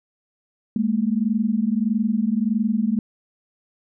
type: tone pair together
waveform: sine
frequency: 207.7 / 229.3 Hz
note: G#3 / A#3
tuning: 0 / -28 cents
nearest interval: major second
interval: 172 cents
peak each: -21 dBFS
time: 0.76-2.99 s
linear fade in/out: 2 ms
effects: none